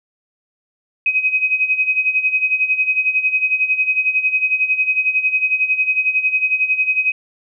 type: tone with tremolo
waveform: sine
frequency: 2525 Hz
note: D#7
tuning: 25 cents sharp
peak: -11 dBFS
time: 1.06-7.12 s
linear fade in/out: 2 ms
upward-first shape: sine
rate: 11 Hz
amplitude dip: 75%
effects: none